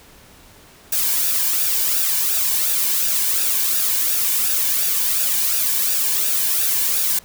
blue noise with flanger, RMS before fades -19 dBFS, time 0.92-7.19 s, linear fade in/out 5 ms, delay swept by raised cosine 0.94 to 1.56 ms, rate 2.8 Hz, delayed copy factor -0.55, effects pink hiss -47 dBFS RMS until 7.24 s

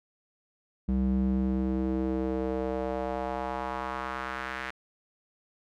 square tone with band-pass filter sweep, 64.6 Hz, C2, 21 cents flat, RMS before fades -30 dBFS, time 0.88-4.71 s, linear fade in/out 10 ms, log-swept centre 160 to 1800 Hz, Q 2, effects none

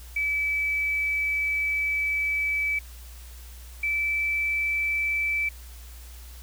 sine tone pair in turn, 2300 / 2319 Hz, D7 / D7, -37 / -22 cents, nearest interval unison, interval 15 cents, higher second, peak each -23 dBFS, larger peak neither, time 0.16-2.79 / 3.83-5.49 s, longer first, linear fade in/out 5 ms, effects added 60 Hz sine -41 dBFS peak until 6.42 s + white hiss -50 dBFS RMS until 6.42 s

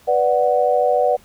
sine chord, B minor, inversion none, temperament equal, 493.9 / 587.3 / 740 Hz, B4 / D5 / F#5, 0 / 0 / 0 cents, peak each -18 dBFS, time 0.07-1.17 s, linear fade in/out 20 ms, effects pink hiss -51 dBFS RMS until 1.24 s

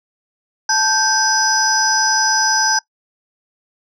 sine tone cluster, 877 / 1562 / 5030 / 5900 Hz, A5 / G6 / D#8 / F#8, -6 / -7 / +18 / -6 cents, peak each -18 dBFS, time 0.69-2.79 s, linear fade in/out 5 ms, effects noise-tail reverb RT60 0.1 s tail -20 dB re dry + tanh soft clip ceiling -3 dBFS

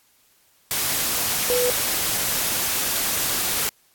sine tone in noise, 493.9 Hz, B4, in tune, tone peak -19 dBFS, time 1.5-1.7 s, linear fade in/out 0 ms, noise white, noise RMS -23 dBFS, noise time 0.71-3.69 s, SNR +1 dB, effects white hiss -60 dBFS RMS until 3.94 s + AAC 64 kbps

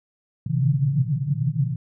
white band-pass noise, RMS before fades -22 dBFS, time 0.46-1.76 s, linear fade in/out 5 ms, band 120 to 160 Hz, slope 96 dB/octave, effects none

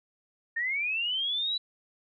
sine linear sweep, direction up, 1804 to 3977 Hz, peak -27 dBFS, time 0.56-1.58 s, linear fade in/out 10 ms, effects none

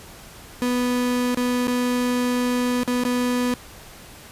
35% pulse tone with dropouts, 246.9 Hz, B3, in tune, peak -18 dBFS, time 0.62-3.54 s, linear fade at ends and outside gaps 0 ms, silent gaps 1.346-1.373 / 1.671-1.68 / 2.833-2.877 / 3.036-3.051 s, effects pink hiss -43 dBFS RMS until 4.31 s + resampled to 32000 Hz

